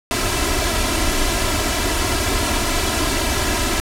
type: noise with comb filter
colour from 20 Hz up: pink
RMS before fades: -19 dBFS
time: 0.11-3.8 s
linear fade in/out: 0 ms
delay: 3 ms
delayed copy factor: +0.75
effects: low-pass 11000 Hz 12 dB/octave